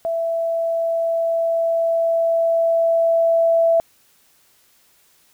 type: tone with level ramp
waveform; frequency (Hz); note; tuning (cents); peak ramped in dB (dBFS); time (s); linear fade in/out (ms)
sine; 664; E5; +12; -19 to -12; 0.05-3.8; 0
effects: white hiss -57 dBFS RMS until 5.33 s